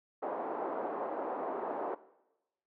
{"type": "band-pass noise", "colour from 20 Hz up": "white", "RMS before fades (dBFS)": -37, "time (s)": [0.22, 1.95], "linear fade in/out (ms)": 10, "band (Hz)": [300, 910], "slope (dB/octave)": 24, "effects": ["noise-tail reverb RT60 0.9 s tail -17 dB re dry"]}